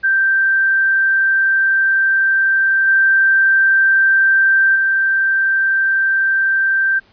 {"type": "tone with level steps", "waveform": "sine", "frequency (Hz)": 1568, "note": "G6", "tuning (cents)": 0, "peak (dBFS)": [-11, -9, -12], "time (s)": [0.03, 7], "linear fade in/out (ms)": 20, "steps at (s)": [2.87, 4.75], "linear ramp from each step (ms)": 10, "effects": ["pink hiss -52 dBFS RMS until 7.12 s", "resampled to 11025 Hz"]}